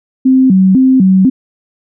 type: tone with vibrato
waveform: sine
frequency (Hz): 222.1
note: A3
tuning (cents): +16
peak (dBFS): -4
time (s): 0.25-1.3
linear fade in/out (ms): 10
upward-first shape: square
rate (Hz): 2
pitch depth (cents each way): 280
effects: none